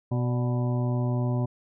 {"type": "harmonic tone with a mistuned harmonic", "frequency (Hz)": 123.47, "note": "B2", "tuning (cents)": 0, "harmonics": [1, 2, 3, 5, 6, 7, 8], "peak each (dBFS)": [-24, -31, -36, -37, -43, -45, -42], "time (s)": [0.11, 1.46], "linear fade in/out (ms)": 10, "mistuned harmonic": 5, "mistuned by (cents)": -61, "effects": []}